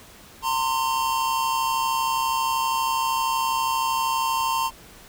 square tone pair together, 913 / 1045.6 Hz, A#5 / C6, -36 / -1 cents, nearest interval major second, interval 235 cents, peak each -25 dBFS, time 0.42-4.71 s, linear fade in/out 50 ms, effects pink hiss -47 dBFS RMS until 5.08 s

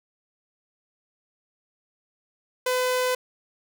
sawtooth tone, 505 Hz, B4, 39 cents sharp, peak -18 dBFS, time 2.66-3.15 s, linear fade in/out 5 ms, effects none

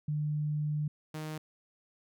sine / sawtooth tone pair in turn, 150 / 155.11 Hz, D3 / D#3, +37 / -5 cents, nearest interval minor second, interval 58 cents, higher second, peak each -29 / -33 dBFS, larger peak first, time 0.08-0.88 / 1.14-1.38 s, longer first, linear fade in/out 5 ms, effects none

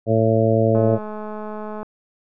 harmonic tone, 111.7 Hz, A2, 27 cents sharp, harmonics 1 / 2 / 3 / 4 / 5 / 6, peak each -19 / -22 / -24 / -21 / -20 / -23 dBFS, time 0.06-0.99 s, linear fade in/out 50 ms
click train, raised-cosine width 1 ms, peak -19 dBFS, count 231, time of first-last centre 0.75-1.83 s, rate 213 Hz
effects none

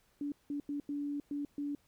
sine tone bursts at uneven times, 288.1 Hz, D4, 33 cents flat, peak -34 dBFS, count 6, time 0.21-0.32 / 0.5-0.6 / 0.69-0.8 / 0.89-1.2 / 1.31-1.45 / 1.58-1.75 s, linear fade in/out 2 ms, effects pink hiss -71 dBFS RMS until 1.87 s

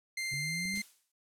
sawtooth tone, 2093 Hz, C7, in tune, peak -30 dBFS, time 0.17-0.82 s, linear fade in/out 5 ms
sine exponential sweep, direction up, 134.3 to 210 Hz, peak -38 dBFS, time 0.31-0.82 s, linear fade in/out 20 ms
clicks, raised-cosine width 3 ms, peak -39 dBFS, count 4, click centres 0.337 / 0.655 / 0.741 / 0.775 s
blue noise with exponential decay, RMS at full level -41 dBFS, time 0.75-1.12 s, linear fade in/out 5 ms, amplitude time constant 80 ms
effects low-pass 11000 Hz 12 dB/octave

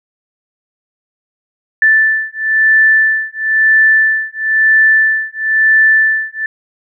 sine beating tone pair, 1760 / 1761 Hz, A6 / A6, 0 / +1 cents, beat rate 1 Hz, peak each -11 dBFS, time 1.82-6.46 s, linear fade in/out 2 ms, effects none

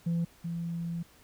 sine tone pair in turn, 169 / 169 Hz, E3 / E3, +43 / +43 cents, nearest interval unison, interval 0 cents, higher neither, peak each -24 / -31 dBFS, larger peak first, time 0.06-0.25 / 0.44-1.03 s, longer second, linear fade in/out 10 ms, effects tanh soft clip ceiling -25 dBFS + pink hiss -59 dBFS RMS until 1.23 s

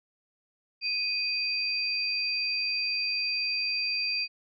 sine tone pair together, 2489 / 4699 Hz, D#7 / D8, 0 / 0 cents, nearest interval major seventh, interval 1100 cents, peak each -30 / -29 dBFS, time 0.81-4.28 s, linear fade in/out 50 ms, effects none

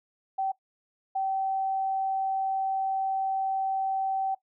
sine tone bursts at uneven times, 771 Hz, G5, 29 cents flat, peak -25 dBFS, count 2, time 0.38-0.52 / 1.15-4.35 s, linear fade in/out 10 ms, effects noise-tail reverb RT60 0.1 s tail -18 dB re dry

